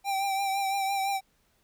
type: tone with vibrato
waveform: square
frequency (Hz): 784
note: G5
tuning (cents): 0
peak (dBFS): -27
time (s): 0.04-1.21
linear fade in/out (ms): 50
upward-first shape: triangle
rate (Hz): 5.9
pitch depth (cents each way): 40
effects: pink hiss -69 dBFS RMS until 1.63 s